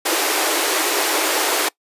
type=high-pass noise; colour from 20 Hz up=pink; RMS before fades=-19 dBFS; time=0.05-1.69 s; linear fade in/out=10 ms; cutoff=300 Hz; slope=96 dB/octave; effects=noise-tail reverb RT60 0.1 s tail -23 dB re dry + resampled to 32000 Hz